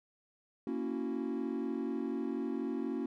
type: chord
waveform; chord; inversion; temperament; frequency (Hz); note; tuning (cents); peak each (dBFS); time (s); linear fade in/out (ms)
triangle; F# dominant seventh; first; equal; 233.1 / 277.2 / 329.6 / 370; A#3 / C#4 / E4 / F#4; 0 / 0 / 0 / 0; -36 / -35 / -38 / -38; 0.67-3.06; 2
effects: tanh soft clip ceiling -23 dBFS